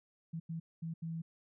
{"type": "tone bursts at uneven times", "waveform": "sine", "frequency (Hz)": 164.1, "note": "E3", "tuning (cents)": -8, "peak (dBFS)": -37, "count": 4, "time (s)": [[0.33, 0.4], [0.49, 0.6], [0.82, 0.94], [1.02, 1.22]], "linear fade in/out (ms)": 10, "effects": []}